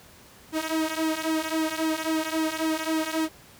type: tone with flanger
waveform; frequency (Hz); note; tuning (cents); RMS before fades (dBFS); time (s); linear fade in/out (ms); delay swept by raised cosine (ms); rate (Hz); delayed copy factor
sawtooth; 317.8; D#4; +37; -27; 0.52-3.29; 50; 1.7 to 3.4; 3.7; -0.8
effects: pink hiss -51 dBFS RMS until 3.59 s + high-pass 60 Hz 12 dB/octave